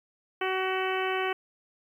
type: harmonic tone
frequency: 376.6 Hz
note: F#4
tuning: 31 cents sharp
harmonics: 1 / 2 / 3 / 4 / 5 / 6 / 7 / 8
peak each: -30 / -33 / -35 / -36 / -37 / -38 / -38 / -39 dBFS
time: 0.41-1.33 s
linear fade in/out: 5 ms
effects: 10-bit